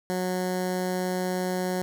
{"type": "tone with notch filter", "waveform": "15% pulse", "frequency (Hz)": 183.1, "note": "F#3", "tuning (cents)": -18, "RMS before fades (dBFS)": -28, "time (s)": [0.1, 1.82], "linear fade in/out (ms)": 0, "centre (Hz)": 2700, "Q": 1.5, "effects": []}